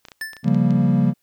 clicks, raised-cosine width 0.2 ms, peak -22 dBFS, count 10, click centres 0.052 / 0.085 / 0.118 / 0.212 / 0.333 / 0.367 / 0.444 / 0.48 / 0.546 / 0.707 s
square tone with exponential decay, 1760 Hz, A6, in tune, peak -24 dBFS, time 0.21-0.5 s, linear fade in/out 5 ms, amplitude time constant 62 ms
triangle chord, G half-diminished seventh, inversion second, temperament equal, 138.59 / 174.61 / 196 / 233.1 Hz, Db3 / F3 / G3 / Bb3, 0 / 0 / 0 / 0 cents, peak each -18 dBFS, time 0.43-1.14 s, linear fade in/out 50 ms
effects white hiss -69 dBFS RMS until 1.22 s

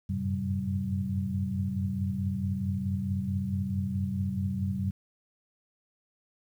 sine tone cluster, 92.3 / 96.9 / 108.8 / 132.6 / 192.3 Hz, F#2 / G2 / A2 / C3 / G3, -4 / -20 / -19 / +23 / -33 cents, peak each -33 / -35 / -39 / -37 / -31 dBFS, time 0.09-4.91 s, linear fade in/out 10 ms, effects 10-bit

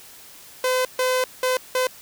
sawtooth tone bursts at uneven times, 510 Hz, C5, 44 cents flat, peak -15 dBFS, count 4, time 0.64-0.85 / 0.99-1.24 / 1.43-1.57 / 1.75-1.87 s, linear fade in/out 2 ms, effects white hiss -45 dBFS RMS until 2.01 s

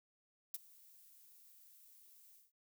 violet noise with ADSR envelope, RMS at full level -39 dBFS, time 0.54-2.52 s, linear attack 4 ms, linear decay 26 ms, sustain -24 dB, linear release 170 ms, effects noise-tail reverb RT60 0.1 s tail -22 dB re dry

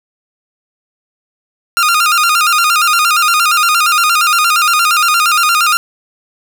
sawtooth tone with vibrato, 1305 Hz, E6, 18 cents flat, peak -5 dBFS, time 1.77-5.77 s, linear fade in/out 0 ms, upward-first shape square, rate 8.6 Hz, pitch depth 97 cents each way, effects 7-bit

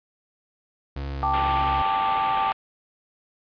35% pulse tone with vibrato, 69.2 Hz, C#2, 2 cents flat, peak -27 dBFS, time 0.96-1.82 s, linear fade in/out 5 ms, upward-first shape square, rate 2.6 Hz, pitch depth 9 cents each way
sine chord, G suspended second, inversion none, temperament equal, 784 / 880 / 1174.7 Hz, G5 / A5 / D6, 0 / 0 / 0 cents, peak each -25 dBFS, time 1.23-2.52 s, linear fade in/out 0 ms
white low-pass noise, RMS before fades -34 dBFS, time 1.33-2.53 s, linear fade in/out 10 ms, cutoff 3300 Hz, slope 48 dB/octave
effects resampled to 11025 Hz

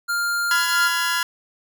square tone, 1400 Hz, F6, 4 cents sharp, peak -21 dBFS, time 0.08-0.89 s, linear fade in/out 20 ms
sawtooth chord, F diminished, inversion second, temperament just, 1005.8 / 1396.9 / 1676.3 Hz, Cb6 / F6 / Ab6, +31 / 0 / +16 cents, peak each -22 / -20 / -21 dBFS, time 0.51-1.23 s, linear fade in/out 2 ms
effects none

